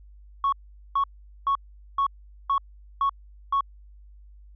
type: tone bursts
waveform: sine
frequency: 1107 Hz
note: C#6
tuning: 3 cents flat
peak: -18 dBFS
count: 7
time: 0.44-3.608 s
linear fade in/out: 2 ms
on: 84 ms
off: 430 ms
effects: tanh soft clip ceiling -17 dBFS + added 50 Hz sine -46 dBFS peak until 4.55 s